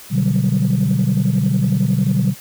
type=chord; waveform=sine; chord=G major seventh; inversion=first; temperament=equal; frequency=123.47 / 146.83 / 185 / 196 Hz; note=B2 / D3 / F#3 / G3; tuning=0 / 0 / 0 / 0 cents; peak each=-18 dBFS; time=0.1-2.35 s; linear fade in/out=50 ms; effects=tanh soft clip ceiling -8 dBFS + white hiss -39 dBFS RMS until 2.4 s